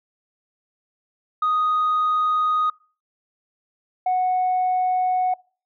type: tone pair in turn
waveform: sine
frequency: 1244.5 / 736.8 Hz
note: D#6 / F#5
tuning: 0 / -7 cents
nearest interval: major sixth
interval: 907 cents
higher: first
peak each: -16 dBFS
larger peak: neither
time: 1.42-2.7 / 4.06-5.34 s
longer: neither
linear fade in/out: 5 ms
effects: noise-tail reverb RT60 0.4 s tail -26 dB re dry + tanh soft clip ceiling -15 dBFS